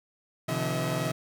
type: tone cluster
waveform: sawtooth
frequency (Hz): 126.9 / 147.5 / 169.6 / 641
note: B2 / D3 / E3 / E5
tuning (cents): +47 / +8 / +50 / -49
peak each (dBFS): -29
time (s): 0.48-1.12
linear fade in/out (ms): 10
effects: none